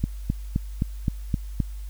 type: click train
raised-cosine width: 5 ms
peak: -10 dBFS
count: 7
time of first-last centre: 0.04-1.603 s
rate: 3.84 Hz
effects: added 50 Hz sine -32 dBFS peak until 1.89 s + white hiss -54 dBFS RMS until 1.89 s